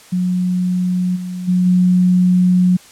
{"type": "tone with level steps", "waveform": "sine", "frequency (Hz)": 181.2, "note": "F#3", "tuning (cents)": -36, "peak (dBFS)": [-14, -22, -11, -9], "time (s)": [0.12, 2.77], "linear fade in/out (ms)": 10, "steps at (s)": [1.15, 1.47, 1.65], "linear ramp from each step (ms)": 20, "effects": ["white hiss -43 dBFS RMS until 2.91 s", "low-pass 10000 Hz 12 dB/octave"]}